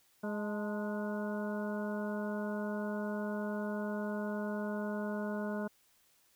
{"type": "harmonic tone with a mistuned harmonic", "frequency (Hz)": 208.5, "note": "G#3", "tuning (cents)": 7, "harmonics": [1, 2, 3, 4, 5, 6, 7], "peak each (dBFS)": [-36, -42, -41, -49, -49, -54, -46], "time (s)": [0.23, 5.68], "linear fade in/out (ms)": 10, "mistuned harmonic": 4, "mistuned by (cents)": 82, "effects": ["white hiss -69 dBFS RMS until 6.35 s"]}